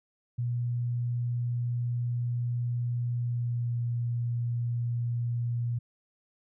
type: tone with pitch glide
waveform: sine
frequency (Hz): 120.7 to 119.18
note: B2 to A#2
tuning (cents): -39 to +39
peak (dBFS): -27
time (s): 0.38-5.79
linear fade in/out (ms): 10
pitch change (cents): -22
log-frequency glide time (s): 3.14-3.79
effects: none